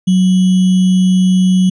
sine tone with sample-and-hold, 185 Hz, F#3, in tune, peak -7 dBFS, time 0.07-1.7 s, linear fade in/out 10 ms, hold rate 3150 Hz, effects resampled to 24000 Hz

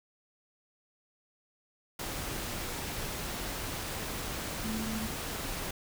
sine tone in noise, 219.7 Hz, A3, 2 cents flat, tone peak -34 dBFS, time 4.64-5.07 s, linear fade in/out 5 ms, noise pink, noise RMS -37 dBFS, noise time 1.99-5.71 s, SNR 0 dB, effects none

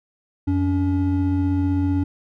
triangle tone pair together, 89.4 / 283.8 Hz, F2 / C#4, +41 / +41 cents, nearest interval octave + minor sixth, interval 2000 cents, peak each -19 / -18 dBFS, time 0.47-2.04 s, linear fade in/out 10 ms, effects none

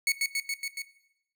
sawtooth tone with echo, 2212 Hz, C#7, 4 cents flat, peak -19 dBFS, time 0.07-0.12 s, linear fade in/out 2 ms, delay 140 ms, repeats 5, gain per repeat -2 dB, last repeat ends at 0.82 s, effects noise-tail reverb RT60 0.8 s tail -17 dB re dry

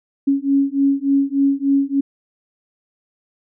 sine beating tone pair, 275.2 / 278.6 Hz, C#4 / C#4, -12 / +9 cents, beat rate 3.4 Hz, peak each -17 dBFS, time 0.27-2.01 s, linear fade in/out 10 ms, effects none

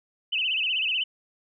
sine tone with vibrato, 2794 Hz, F7, in tune, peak -23 dBFS, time 0.32-1.04 s, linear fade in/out 10 ms, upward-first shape sine, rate 16 Hz, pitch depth 170 cents each way, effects none

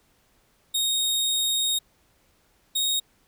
sawtooth tone pair in turn, 3729 / 3744 Hz, A#7 / A#7, 0 / +7 cents, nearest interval unison, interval 7 cents, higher second, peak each -19 dBFS, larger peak neither, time 0.74-1.79 / 2.75-3 s, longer first, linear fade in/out 10 ms, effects pink hiss -64 dBFS RMS until 3.27 s

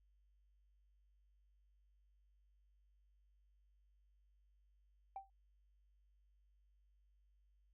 sine tone with exponential decay, 780 Hz, G5, 9 cents flat, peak -40 dBFS, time 5.16-5.3 s, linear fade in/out 2 ms, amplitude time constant 30 ms, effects tanh soft clip ceiling -39 dBFS + added 50 Hz sine -70 dBFS peak until 7.73 s

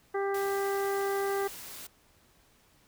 harmonic tone, 395.5 Hz, G4, 15 cents sharp, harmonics 1 / 2 / 3 / 4 / 5, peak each -29 / -35 / -39 / -41 / -43 dBFS, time 0.14-1.48 s, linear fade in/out 10 ms
white noise, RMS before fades -44 dBFS, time 0.34-1.87 s, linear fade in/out 5 ms
effects pink hiss -64 dBFS RMS until 2.87 s

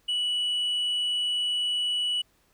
sine tone with tanh clipping, 2948 Hz, F#7, 7 cents flat, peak -25 dBFS, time 0.08-2.22 s, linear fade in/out 10 ms, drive 2 dB, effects pink hiss -66 dBFS RMS until 2.53 s

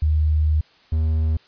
sine / triangle tone pair in turn, 76.9 / 78.93 Hz, D#2 / D#2, -20 / +25 cents, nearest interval unison, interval 45 cents, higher second, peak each -15 dBFS, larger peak neither, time 0.02-0.61 / 0.92-1.37 s, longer first, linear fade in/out 5 ms, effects white hiss -54 dBFS RMS until 1.47 s + resampled to 11025 Hz

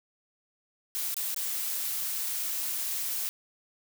blue noise with dropouts, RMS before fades -32 dBFS, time 0.95-3.29 s, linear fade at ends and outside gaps 0 ms, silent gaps 1.143-1.167 / 1.345-1.363 s, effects none

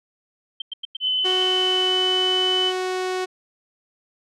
sine tone bursts, 3136 Hz, G7, in tune, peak -26 dBFS, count 8, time 0.6-1.432 s, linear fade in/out 5 ms, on 20 ms, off 96 ms
sine tone with pitch glide, 3028 to 3000 Hz, F#7 to F#7, +39 to +23 cents, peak -19 dBFS, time 1-2.73 s, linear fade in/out 50 ms, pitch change -16 cents, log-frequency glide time 1.45-1.94 s
sawtooth tone, 370 Hz, F#4, in tune, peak -19 dBFS, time 1.24-3.26 s, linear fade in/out 20 ms
effects low-pass 7000 Hz 12 dB/octave

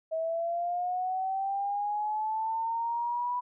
sine linear sweep, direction up, 640 to 987.8 Hz, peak -28 dBFS, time 0.11-3.41 s, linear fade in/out 20 ms, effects none

